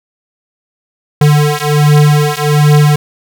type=beating tone pair; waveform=square; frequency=147.7 / 149 Hz; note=D3 / D3; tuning=+10 / +25 cents; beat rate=1.3 Hz; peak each=-10 dBFS; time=1.21-2.96 s; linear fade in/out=5 ms; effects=none